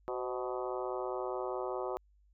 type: harmonic tone with a mistuned harmonic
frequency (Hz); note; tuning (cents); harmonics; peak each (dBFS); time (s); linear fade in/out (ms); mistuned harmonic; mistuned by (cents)
124.9; B2; +20; 3 / 4 / 5 / 6 / 7 / 8 / 9 / 10; -38 / -40 / -42 / -44 / -45 / -46 / -47 / -48; 0.08-1.97; 0; 4; +49
effects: added 50 Hz sine -63 dBFS peak until 2.33 s

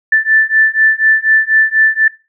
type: beating tone pair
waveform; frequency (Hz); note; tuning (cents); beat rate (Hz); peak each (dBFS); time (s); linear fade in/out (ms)
sine; 1760 / 1764.1; A6 / A6; 0 / +4; 4.1; -11; 0.12-2.08; 5
effects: noise-tail reverb RT60 0.3 s tail -20 dB re dry

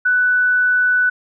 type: tone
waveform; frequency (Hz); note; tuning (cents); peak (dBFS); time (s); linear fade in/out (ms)
sine; 1490; F#6; +12; -12; 0.05-1.1; 10
effects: none

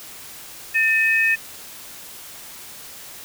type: tone pair together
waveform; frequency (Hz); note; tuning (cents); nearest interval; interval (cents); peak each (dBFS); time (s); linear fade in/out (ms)
sine; 1800.3 / 2541; A6 / D#7; +39 / +36; tritone; 597; -18; 0.74-1.36; 20
effects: white hiss -39 dBFS RMS until 3.24 s

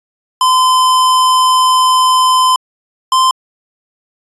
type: tone pair in turn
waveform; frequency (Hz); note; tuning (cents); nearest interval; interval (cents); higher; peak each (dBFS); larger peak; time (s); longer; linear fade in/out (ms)
square; 1025 / 1038.7; C6 / C6; -36 / -13; unison; 23; second; -8; neither; 0.41-2.56 / 3.12-3.31; first; 2
effects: resampled to 24000 Hz

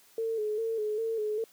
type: tone with vibrato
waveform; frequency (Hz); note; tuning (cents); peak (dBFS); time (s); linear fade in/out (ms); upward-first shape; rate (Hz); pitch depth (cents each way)
sine; 438.1; A4; -7; -28; 0.18-1.44; 2; square; 2.5; 52
effects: white hiss -60 dBFS RMS until 1.52 s + high-pass 150 Hz 12 dB/octave

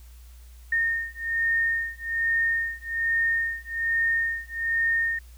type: beating tone pair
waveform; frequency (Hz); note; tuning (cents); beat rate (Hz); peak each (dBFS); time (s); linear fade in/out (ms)
sine; 1833 / 1834.2; A#6 / A#6; -30 / -29; 1.2; -26; 0.72-5.19; 5
effects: added 60 Hz sine -44 dBFS peak until 5.37 s + white hiss -58 dBFS RMS until 5.37 s

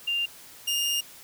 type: tone pair in turn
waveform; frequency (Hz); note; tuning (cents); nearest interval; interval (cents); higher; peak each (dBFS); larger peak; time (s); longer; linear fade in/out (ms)
sine / sawtooth; 2794 / 2825; F7 / F7; 0 / +19; unison; 19; second; -24 / -21; second; 0.07-0.26 / 0.67-1.01; second; 10
effects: white hiss -48 dBFS RMS until 1.23 s

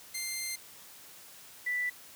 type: tone pair in turn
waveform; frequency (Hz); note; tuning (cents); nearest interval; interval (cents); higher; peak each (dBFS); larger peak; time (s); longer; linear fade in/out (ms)
10% pulse / sine; 2093 / 1975.5; C7 / B6; 0 / 0; minor second; 100; first; -25 / -29; first; 0.14-0.56 / 1.66-1.9; first; 10
effects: white hiss -52 dBFS RMS until 2.15 s + high-pass 60 Hz 12 dB/octave

